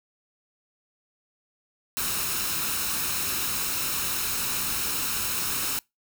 white noise with comb filter, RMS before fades -28 dBFS, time 1.97-5.79 s, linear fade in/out 0 ms, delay 0.75 ms, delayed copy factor +0.5, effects noise-tail reverb RT60 0.2 s tail -25 dB re dry

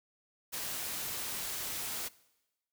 white noise, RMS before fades -38 dBFS, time 0.52-2.09 s, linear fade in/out 20 ms, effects noise-tail reverb RT60 1.0 s tail -21 dB re dry

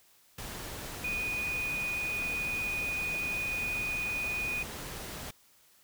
sine tone in noise, 2473 Hz, D#7, 11 cents flat, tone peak -31 dBFS, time 1.04-4.63 s, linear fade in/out 5 ms, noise pink, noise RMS -41 dBFS, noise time 0.38-5.31 s, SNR +7 dB, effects white hiss -63 dBFS RMS until 5.83 s

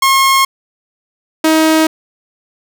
sawtooth tone pair in turn, 1078 / 316.9 Hz, C#6 / D#4, -49 / +32 cents, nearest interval octave + major sixth, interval 2119 cents, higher first, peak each -4 dBFS, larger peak neither, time 0.02-0.45 / 1.44-1.87 s, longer neither, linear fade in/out 5 ms, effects none

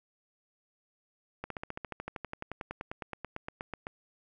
slowing click train, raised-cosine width 0.5 ms, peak -22 dBFS, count 27, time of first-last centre 1.44-3.869 s, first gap 63 ms, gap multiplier 1.03, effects none

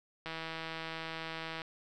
click train, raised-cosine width 0.3 ms, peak -24 dBFS, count 221, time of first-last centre 0.26-1.618 s, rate 162 Hz, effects none

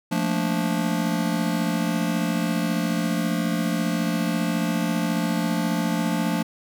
square chord, Bb major seventh, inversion second, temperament just, 174.81 / 218.5 / 233.1 / 291.4 Hz, F3 / A3 / Bb3 / D4, +2 / -12 / 0 / -13 cents, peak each -26 / -28 / -31 / -29 dBFS, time 0.11-6.43 s, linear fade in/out 10 ms, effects none

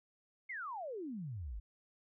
sine exponential sweep, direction down, 2221 to 45.91 Hz, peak -40 dBFS, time 0.49-1.6 s, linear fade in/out 10 ms, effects none

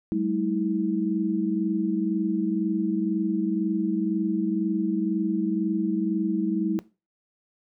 sine tone cluster, 192.8 / 214.8 / 322.3 Hz, G3 / A3 / E4, -28 / -41 / -39 cents, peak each -28 / -28 / -25 dBFS, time 0.12-6.79 s, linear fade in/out 0 ms, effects noise-tail reverb RT60 0.3 s tail -19 dB re dry

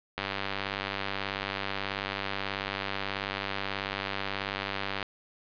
click train, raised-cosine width 0.3 ms, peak -15 dBFS, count 478, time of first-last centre 0.18-5.028 s, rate 98.4 Hz, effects resampled to 11025 Hz + 9-bit

